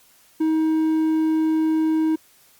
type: tone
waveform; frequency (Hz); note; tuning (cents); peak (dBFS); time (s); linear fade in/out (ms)
triangle; 316.5; D#4; +30; -15; 0.4-2.16; 10
effects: white hiss -55 dBFS RMS until 2.59 s + Opus 48 kbps